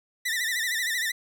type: tone with vibrato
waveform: sawtooth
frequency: 1884 Hz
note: A#6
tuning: 18 cents sharp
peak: -22 dBFS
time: 0.25-1.12 s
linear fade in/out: 10 ms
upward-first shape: sine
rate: 13 Hz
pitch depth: 110 cents each way
effects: none